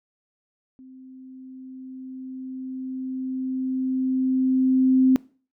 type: tone with level ramp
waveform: sine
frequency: 260 Hz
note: C4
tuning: 11 cents flat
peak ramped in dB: -43 to -13 dBFS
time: 0.79-5.16 s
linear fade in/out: 0 ms
effects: noise-tail reverb RT60 0.4 s tail -22 dB re dry